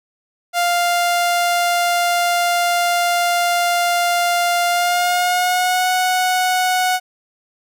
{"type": "tone with pitch glide", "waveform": "sawtooth", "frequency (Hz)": [698.5, 737], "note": ["F5", "F#5"], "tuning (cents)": [0, -7], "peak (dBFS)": -11, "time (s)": [0.53, 7], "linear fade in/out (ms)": 50, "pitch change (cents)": 93, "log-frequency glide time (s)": [4.68, 5.89], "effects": []}